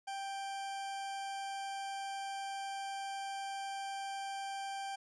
40% pulse tone, 786 Hz, G5, 4 cents sharp, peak -38 dBFS, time 0.07-4.96 s, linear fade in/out 10 ms, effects resampled to 22050 Hz + 13-bit

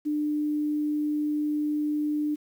sine tone with quantisation, 299 Hz, D4, 31 cents sharp, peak -24 dBFS, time 0.05-2.36 s, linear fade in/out 20 ms, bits 9, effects none

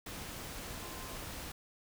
sine tone in noise, 1042 Hz, C6, 7 cents flat, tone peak -52 dBFS, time 0.82-1.16 s, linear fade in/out 5 ms, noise pink, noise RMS -44 dBFS, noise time 0.06-1.52 s, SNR -11 dB, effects none

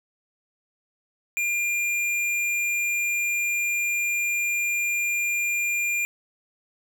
triangle tone with hard clipping, 2400 Hz, D7, 37 cents sharp, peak -24 dBFS, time 1.37-6.05 s, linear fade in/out 0 ms, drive 16 dB, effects none

